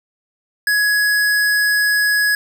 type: tone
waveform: square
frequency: 1676 Hz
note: G#6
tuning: 15 cents sharp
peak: -14 dBFS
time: 0.67-2.35 s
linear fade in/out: 2 ms
effects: none